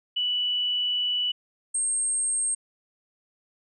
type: tone pair in turn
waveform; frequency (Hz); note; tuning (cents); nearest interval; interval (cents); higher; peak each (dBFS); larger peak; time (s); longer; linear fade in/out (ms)
sine; 2960 / 8489; F#7 / C9; 0 / +24; octave + tritone; 1824; second; -23; neither; 0.16-1.32 / 1.74-2.55; first; 10
effects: none